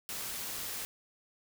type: noise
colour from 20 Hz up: white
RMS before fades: -39 dBFS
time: 0.09-0.85 s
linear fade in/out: 0 ms
effects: none